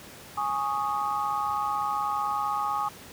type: chord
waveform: sine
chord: Ab suspended fourth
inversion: none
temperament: equal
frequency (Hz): 830.6 / 1108.7 / 1244.5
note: Ab5 / Db6 / Eb6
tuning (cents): 0 / 0 / 0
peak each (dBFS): -29 / -31 / -30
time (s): 0.37-2.89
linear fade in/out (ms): 10
effects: pink hiss -46 dBFS RMS until 3.12 s + high-pass 80 Hz 12 dB/octave